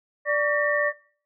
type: tone cluster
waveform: sine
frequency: 587 / 1138 / 1809 / 1923 Hz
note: D5 / C#6 / A6 / B6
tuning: -1 / +45 / +48 / -47 cents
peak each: -23 / -30 / -25 / -29 dBFS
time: 0.25-0.93 s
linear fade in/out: 50 ms
effects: noise-tail reverb RT60 0.5 s tail -20 dB re dry